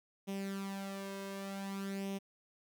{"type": "tone with flanger", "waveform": "sawtooth", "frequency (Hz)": 196, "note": "G3", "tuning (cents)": 0, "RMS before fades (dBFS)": -41, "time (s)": [0.27, 2.19], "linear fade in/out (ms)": 20, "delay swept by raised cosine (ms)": [0.33, 1.93], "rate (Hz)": 0.54, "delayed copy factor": 0.65, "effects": ["12-bit"]}